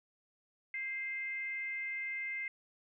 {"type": "tone with frequency modulation", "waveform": "sine", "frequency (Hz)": 2093, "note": "C7", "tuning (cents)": 0, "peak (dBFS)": -36, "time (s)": [0.74, 2.48], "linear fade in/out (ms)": 2, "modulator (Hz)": 477, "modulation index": 0.35, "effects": []}